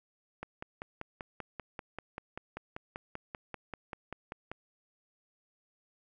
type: click train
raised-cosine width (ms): 0.5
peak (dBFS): -24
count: 22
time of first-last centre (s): 0.43-4.516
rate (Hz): 5.14
effects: none